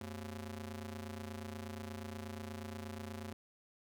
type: ring-modulated tone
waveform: sawtooth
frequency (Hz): 155.56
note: D#3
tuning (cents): 0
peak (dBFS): -36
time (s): 0.01-3.33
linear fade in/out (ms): 2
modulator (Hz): 63.6
effects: none